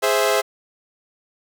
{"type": "chord", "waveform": "sawtooth", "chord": "Ab augmented", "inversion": "none", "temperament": "equal", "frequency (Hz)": [415.3, 523.3, 659.3], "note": ["Ab4", "C5", "E5"], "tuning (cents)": [0, 0, 0], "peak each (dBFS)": -17, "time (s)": [0.02, 0.42], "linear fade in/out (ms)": 20, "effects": []}